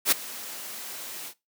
white noise with ADSR envelope, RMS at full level -18 dBFS, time 0.05-1.34 s, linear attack 69 ms, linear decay 9 ms, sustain -20 dB, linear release 68 ms, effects noise-tail reverb RT60 0.2 s tail -19 dB re dry + high-pass 200 Hz 12 dB/octave

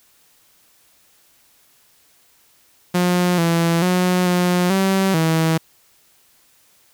sawtooth tone with pitch steps, 178.4 / 167.7 / 181.3 / 178.6 / 192.3 / 161.7 Hz, F3 / E3 / F#3 / F3 / G3 / E3, +37 / +30 / -35 / +39 / -33 / -33 cents, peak -11 dBFS, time 2.94-5.58 s, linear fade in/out 10 ms, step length 440 ms, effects white hiss -56 dBFS RMS until 6.93 s

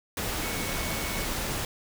sine tone in noise, 2217 Hz, C#7, in tune, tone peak -39 dBFS, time 0.42-1.25 s, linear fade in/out 2 ms, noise pink, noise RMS -31 dBFS, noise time 0.17-1.65 s, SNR -11 dB, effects none

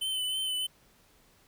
square tone with vibrato, 3043 Hz, F#7, 48 cents sharp, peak -30 dBFS, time 0.01-0.67 s, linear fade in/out 10 ms, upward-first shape triangle, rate 3.2 Hz, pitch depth 34 cents each way, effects pink hiss -63 dBFS RMS until 1.47 s

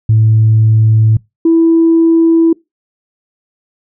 sine tone pair in turn, 110 / 329.6 Hz, A2 / E4, 0 / 0 cents, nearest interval octave + perfect fifth, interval 1900 cents, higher second, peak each -4 dBFS, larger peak neither, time 0.09-1.17 / 1.45-2.53 s, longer neither, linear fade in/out 5 ms, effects noise-tail reverb RT60 0.2 s tail -24 dB re dry + tanh soft clip ceiling -1 dBFS

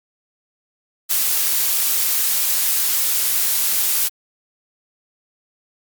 blue noise, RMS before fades -18 dBFS, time 1.09-4.09 s, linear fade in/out 20 ms, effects Opus 48 kbps

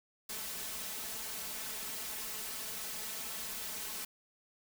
white noise with comb filter, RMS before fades -41 dBFS, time 0.29-4.05 s, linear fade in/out 5 ms, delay 4.6 ms, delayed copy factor +0.75, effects none

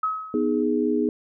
sine tone with exponential decay, 1279 Hz, D#6, 47 cents sharp, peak -19 dBFS, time 0.03-0.63 s, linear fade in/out 5 ms, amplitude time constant 130 ms
sine chord, G# minor, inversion first, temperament equal, 246.9 / 311.1 / 415.3 Hz, B3 / D#4 / G#4, 0 / 0 / 0 cents, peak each -24 dBFS, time 0.34-1.09 s, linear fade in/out 2 ms
effects none

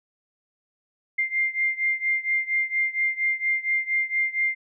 sine beating tone pair, 2100 / 2104.3 Hz, C7 / C7, +6 / +9 cents, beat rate 4.3 Hz, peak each -24 / -26 dBFS, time 1.18-4.55 s, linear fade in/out 10 ms, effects none

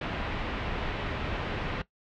pink low-pass noise, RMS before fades -33 dBFS, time 0.01-1.82 s, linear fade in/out 5 ms, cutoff 3200 Hz, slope 24 dB/octave, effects noise-tail reverb RT60 0.1 s tail -17 dB re dry

